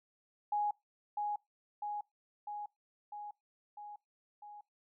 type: tone with echo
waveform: sine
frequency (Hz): 830.6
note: G#5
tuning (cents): 0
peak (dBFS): -30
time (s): 0.52-0.71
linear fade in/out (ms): 5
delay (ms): 650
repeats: 6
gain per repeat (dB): -3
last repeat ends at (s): 4.61
effects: noise-tail reverb RT60 0.2 s tail -24 dB re dry